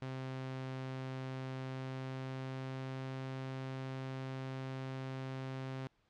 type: tone with pitch glide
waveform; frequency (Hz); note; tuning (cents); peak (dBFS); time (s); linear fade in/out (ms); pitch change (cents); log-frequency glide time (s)
sawtooth; 131.2 to 132.11; C3 to C3; +5 to +17; -36; 0.02-5.87; 0; +12; 1.53-3.18
effects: pink hiss -75 dBFS RMS until 6.09 s + low-pass 4000 Hz 12 dB/octave